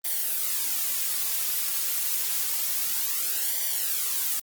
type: noise with flanger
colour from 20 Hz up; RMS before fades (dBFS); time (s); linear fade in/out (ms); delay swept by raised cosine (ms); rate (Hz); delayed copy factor
blue; -27; 0.04-4.4; 10; 0.75 to 3.95; 0.28; -0.65
effects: Opus 24 kbps